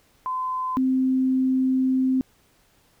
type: tone pair in turn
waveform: sine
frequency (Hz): 1024 / 260.4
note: C6 / C4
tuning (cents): -38 / -8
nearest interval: 2 octaves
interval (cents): 2370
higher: first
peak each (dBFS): -24 / -18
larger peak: second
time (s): 0.26-0.77 / 0.77-2.21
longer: second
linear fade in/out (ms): 0
effects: pink hiss -61 dBFS RMS until 3 s